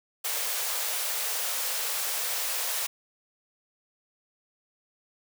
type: high-pass noise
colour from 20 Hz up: white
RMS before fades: -30 dBFS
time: 0.24-2.87 s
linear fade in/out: 10 ms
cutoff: 440 Hz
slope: 96 dB/octave
effects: none